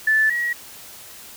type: tone pair in turn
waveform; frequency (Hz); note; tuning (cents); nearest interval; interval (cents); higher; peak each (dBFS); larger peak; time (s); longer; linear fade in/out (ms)
sine; 1751 / 1909.8; A6 / A#6; -9 / +41; major second; 150; second; -14 / -20; first; 0.07-0.3 / 0.3-0.53; neither; 5
effects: white hiss -41 dBFS RMS until 1.36 s